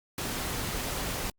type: noise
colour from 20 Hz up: pink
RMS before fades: -33 dBFS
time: 0.18-1.3 s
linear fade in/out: 2 ms
effects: Opus 48 kbps